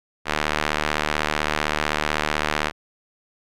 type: tone with band-pass filter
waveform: sawtooth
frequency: 75.8 Hz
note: D#2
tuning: 45 cents flat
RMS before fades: -24 dBFS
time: 0.25-2.72 s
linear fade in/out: 50 ms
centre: 1900 Hz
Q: 0.78
effects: none